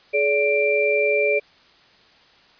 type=tone cluster; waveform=sine; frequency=424.6 / 575 / 2361 Hz; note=G#4 / D5 / D7; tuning=+38 / -37 / +9 cents; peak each=-21 dBFS; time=0.13-1.4 s; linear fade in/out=20 ms; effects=white hiss -53 dBFS RMS until 2.59 s + resampled to 11025 Hz